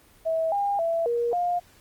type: tone with pitch steps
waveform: sine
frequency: 649 / 806 / 666 / 473.6 / 706 Hz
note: E5 / G5 / E5 / A#4 / F5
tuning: -27 / +48 / +18 / +27 / +19 cents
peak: -22 dBFS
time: 0.25-1.6 s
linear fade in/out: 20 ms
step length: 270 ms
effects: pink hiss -56 dBFS RMS until 1.8 s + Opus 32 kbps